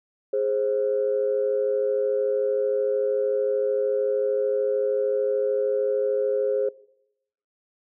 sine tone pair together, 415.3 / 528.6 Hz, G#4 / C5, 0 / +18 cents, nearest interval major third, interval 418 cents, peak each -23 dBFS, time 0.33-6.69 s, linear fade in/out 5 ms, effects noise-tail reverb RT60 0.8 s tail -21 dB re dry + tanh soft clip ceiling -13 dBFS

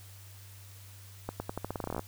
accelerating click train, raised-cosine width 1 ms, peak -20 dBFS, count 16, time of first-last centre 1.29-1.994 s, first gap 110 ms, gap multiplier 0.86, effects added 98 Hz sine -49 dBFS peak until 2.07 s + white hiss -55 dBFS RMS until 2.07 s

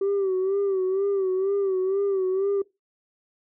sine tone with vibrato, 386.2 Hz, G4, 26 cents flat, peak -19 dBFS, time 0.01-2.62 s, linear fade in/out 5 ms, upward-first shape sine, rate 2.1 Hz, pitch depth 69 cents each way, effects noise-tail reverb RT60 0.2 s tail -21 dB re dry + tanh soft clip ceiling -19 dBFS

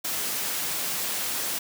white high-pass noise, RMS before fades -29 dBFS, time 0.04-1.59 s, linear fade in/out 10 ms, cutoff 130 Hz, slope 12 dB/octave, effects none

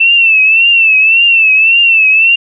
sine tone with vibrato, 2666 Hz, E7, 19 cents sharp, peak -4 dBFS, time 0-2.36 s, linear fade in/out 10 ms, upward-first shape triangle, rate 1.8 Hz, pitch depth 93 cents each way, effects none

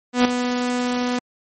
sawtooth tone with ADSR envelope, 246.9 Hz, B3, in tune, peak -7 dBFS, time 0.13-1.19 s, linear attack 120 ms, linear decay 5 ms, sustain -9 dB, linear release 5 ms, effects MP3 32 kbps

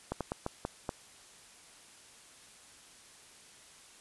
slowing click train, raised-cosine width 1 ms, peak -19 dBFS, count 6, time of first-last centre 0.12-0.892 s, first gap 87 ms, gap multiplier 1.29, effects white hiss -56 dBFS RMS until 4 s + resampled to 24000 Hz

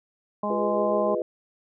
harmonic tone, 207.7 Hz, G#3, in tune, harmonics 1 / 2 / 3 / 4 / 5, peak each -30 / -35 / -29 / -33 / -30 dBFS, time 0.43-1.15 s, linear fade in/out 5 ms
sine chord, F half-diminished seventh, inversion none, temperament equal with one note detuned, 349.2 / 409.1 / 493.9 / 622.3 Hz, F4 / Ab4 / Cb5 / Eb5, 0 / -26 / 0 / 0 cents, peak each -31 / -31 / -28 / -30 dBFS, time 0.5-1.22 s, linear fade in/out 2 ms
effects none

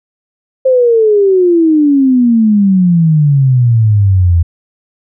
sine exponential sweep, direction down, 530 to 82.41 Hz, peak -5 dBFS, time 0.65-4.43 s, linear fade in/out 10 ms, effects none

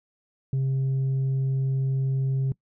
sine tone, 133.8 Hz, C3, 39 cents sharp, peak -19 dBFS, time 0.53-2.52 s, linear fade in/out 2 ms, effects noise-tail reverb RT60 0.1 s tail -23 dB re dry + tanh soft clip ceiling -21 dBFS

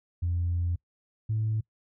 sine tone pair in turn, 86.7 / 109.24 Hz, F2 / A2, -12 / -12 cents, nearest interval major third, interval 400 cents, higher second, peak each -24 dBFS, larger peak neither, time 0.22-0.76 / 1.29-1.61 s, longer first, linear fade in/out 10 ms, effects noise-tail reverb RT60 0.1 s tail -24 dB re dry + tanh soft clip ceiling -21 dBFS

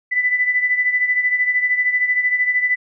sine beating tone pair, 1990 / 2003 Hz, B6 / B6, +13 / +24 cents, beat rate 13 Hz, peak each -16 / -22 dBFS, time 0.11-2.76 s, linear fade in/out 20 ms, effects none

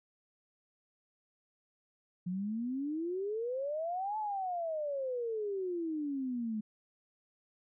sine exponential two-way sweep, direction up then down, 174.61 to 874 to 210.5 Hz, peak -33 dBFS, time 2.26-6.61 s, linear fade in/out 10 ms, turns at 4.18 s, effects none

